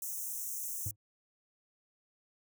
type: high-pass noise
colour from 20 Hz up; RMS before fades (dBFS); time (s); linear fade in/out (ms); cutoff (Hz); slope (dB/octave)
white; -39; 0.02-0.91; 2; 5800; 96
type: tone with exponential decay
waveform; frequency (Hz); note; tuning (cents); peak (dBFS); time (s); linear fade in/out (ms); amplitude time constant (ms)
triangle; 103.83; G#2; 0; -30; 0.86-0.96; 5; 21
effects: none